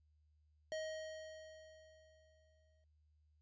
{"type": "tone with exponential decay", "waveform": "square", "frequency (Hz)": 629, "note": "D#5", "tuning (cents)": 19, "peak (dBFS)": -40, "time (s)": [0.72, 2.84], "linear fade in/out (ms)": 0, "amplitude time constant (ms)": 460, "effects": ["added 76 Hz sine -70 dBFS peak until 3.41 s", "resampled to 16000 Hz"]}